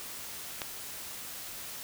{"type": "click", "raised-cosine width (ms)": 0.2, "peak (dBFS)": -16, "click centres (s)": 0.618, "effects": ["white hiss -42 dBFS RMS until 1.83 s"]}